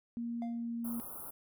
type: tone with pitch glide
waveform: sine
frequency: 234.9 to 233.3 Hz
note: A#3 to A#3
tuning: +13 to +2 cents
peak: -35 dBFS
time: 0.17-1 s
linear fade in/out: 0 ms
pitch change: -11 cents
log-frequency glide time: 0.41-0.76 s
type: tone with exponential decay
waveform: triangle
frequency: 698.5 Hz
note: F5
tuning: in tune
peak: -38 dBFS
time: 0.42-0.68 s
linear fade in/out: 1 ms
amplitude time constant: 55 ms
type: band-stop noise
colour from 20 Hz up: white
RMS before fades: -45 dBFS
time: 0.84-1.31 s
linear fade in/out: 10 ms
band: 1400 to 9800 Hz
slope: 96 dB/octave
effects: none